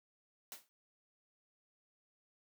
white noise with exponential decay, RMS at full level -44 dBFS, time 0.52-0.69 s, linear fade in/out 0 ms, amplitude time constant 35 ms, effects noise-tail reverb RT60 0.1 s tail -21 dB re dry + high-pass 200 Hz 12 dB/octave

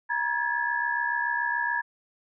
sine tone cluster, 950 / 1659 / 1726 Hz, A#5 / G#6 / A6, +33 / -2 / -34 cents, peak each -29 dBFS, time 0.09-1.82 s, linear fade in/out 20 ms, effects none

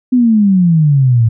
sine exponential sweep, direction down, 257 to 110 Hz, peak -6 dBFS, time 0.12-1.29 s, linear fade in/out 10 ms, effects none

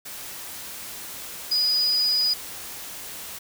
sine tone in noise, 4942 Hz, D#8, 13 cents flat, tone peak -19 dBFS, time 1.51-2.34 s, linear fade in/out 10 ms, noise white, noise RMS -37 dBFS, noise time 0.05-3.39 s, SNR +15 dB, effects none

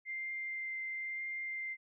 sine tone with vibrato, 2093 Hz, C7, in tune, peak -37 dBFS, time 0.05-1.77 s, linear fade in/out 50 ms, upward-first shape triangle, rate 0.98 Hz, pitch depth 9 cents each way, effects none

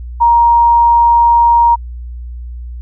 sine tone, 940 Hz, A#5, 14 cents sharp, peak -5 dBFS, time 0.2-1.76 s, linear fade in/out 20 ms, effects added 60 Hz sine -23 dBFS peak until 2.81 s

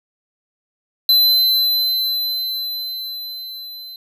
square tone with level ramp, 4049 Hz, B7, 42 cents sharp, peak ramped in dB -10 to -33 dBFS, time 1.09-3.96 s, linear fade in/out 2 ms, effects none

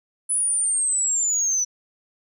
sine linear sweep, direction down, 10030 to 5900 Hz, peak -18 dBFS, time 0.29-1.65 s, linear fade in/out 20 ms, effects tanh soft clip ceiling -15 dBFS

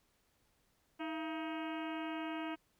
harmonic tone with a mistuned harmonic, 316.3 Hz, D#4, 29 cents sharp, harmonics 1 / 2 / 3 / 4 / 5 / 6 / 7 / 8 / 9 / 10, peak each -40 / -46 / -47 / -50 / -51 / -56 / -53 / -53 / -54 / -60 dBFS, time 0.99-2.56 s, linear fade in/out 20 ms, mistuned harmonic 2, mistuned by +110 cents, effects pink hiss -75 dBFS RMS until 2.79 s

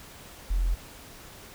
sine tone, 43.26 Hz, F1, 16 cents flat, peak -22 dBFS, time 0.5-0.75 s, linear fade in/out 10 ms, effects pink hiss -47 dBFS RMS until 1.54 s

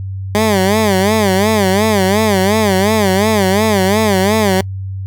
15% pulse tone with vibrato, 203.1 Hz, G#3, 38 cents flat, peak -4 dBFS, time 0.35-4.61 s, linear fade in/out 0 ms, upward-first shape sine, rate 2.8 Hz, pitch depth 150 cents each way, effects noise-tail reverb RT60 0.1 s tail -24 dB re dry + added 96 Hz sine -20 dBFS peak until 5.06 s

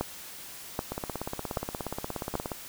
two click trains, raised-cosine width 1 ms, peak -14 / -18 dBFS, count 4 / 28, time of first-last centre 0.01-2.354 / 0.92-2.518 s, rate 1.28 / 16.9 Hz, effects white hiss -44 dBFS RMS until 2.68 s

